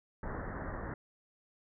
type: low-pass noise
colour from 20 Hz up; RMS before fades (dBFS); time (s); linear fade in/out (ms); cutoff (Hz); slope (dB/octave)
pink; -40; 0.23-0.94; 2; 1900; 96
effects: none